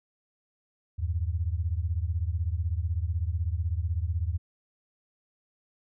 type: beating tone pair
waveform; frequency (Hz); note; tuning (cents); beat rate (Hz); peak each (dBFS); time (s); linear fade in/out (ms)
sine; 78.7 / 94.7; D#2 / F#2; +20 / +41; 16; -28 / -30; 0.98-4.38; 20
effects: none